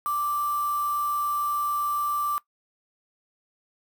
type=tone with quantisation; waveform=sine; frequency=1174.7 Hz; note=D6; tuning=in tune; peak=-24 dBFS; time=0.06-2.38 s; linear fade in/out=0 ms; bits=6; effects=noise-tail reverb RT60 0.1 s tail -19 dB re dry